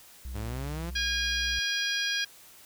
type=tone; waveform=triangle; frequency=63 Hz; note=B1; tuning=35 cents sharp; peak=-33 dBFS; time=0.25-1.59 s; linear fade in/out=0 ms
type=linear sweep; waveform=sawtooth; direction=up; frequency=98.4 to 175.6 Hz; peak=-31 dBFS; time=0.34-0.91 s; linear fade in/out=20 ms
type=harmonic tone; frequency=816 Hz; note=G#5; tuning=31 cents flat; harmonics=2 / 3 / 4 / 5 / 6 / 7; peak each=-31 / -36 / -32 / -38 / -35 / -38 dBFS; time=0.95-2.25 s; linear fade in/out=10 ms
effects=white hiss -53 dBFS RMS until 2.65 s